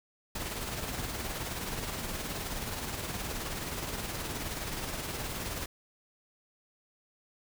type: noise with tremolo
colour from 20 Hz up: pink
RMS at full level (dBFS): -35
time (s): 0.35-5.66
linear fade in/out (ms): 5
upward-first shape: sine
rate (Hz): 19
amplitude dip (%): 40
effects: none